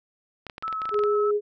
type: clicks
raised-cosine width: 0.3 ms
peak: -21 dBFS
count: 12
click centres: 0.467 / 0.498 / 0.581 / 0.625 / 0.68 / 0.727 / 0.818 / 0.855 / 0.892 / 0.943 / 0.991 / 1.037 s
type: tone with vibrato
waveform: sine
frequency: 1300 Hz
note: E6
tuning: 24 cents flat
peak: -27 dBFS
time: 0.63-1.31 s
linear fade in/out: 5 ms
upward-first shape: square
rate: 4.8 Hz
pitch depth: 11 cents each way
type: tone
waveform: sine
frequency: 415.3 Hz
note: G#4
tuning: in tune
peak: -20 dBFS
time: 0.91-1.41 s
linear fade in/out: 50 ms
effects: none